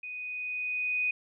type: tone with level ramp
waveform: sine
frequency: 2489 Hz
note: D#7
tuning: in tune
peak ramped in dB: -37 to -25 dBFS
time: 0.03-1.11 s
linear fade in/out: 5 ms
effects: none